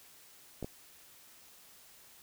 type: clicks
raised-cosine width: 2 ms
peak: -25 dBFS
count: 2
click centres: 0.627 / 0.645 s
effects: white hiss -58 dBFS RMS until 2.22 s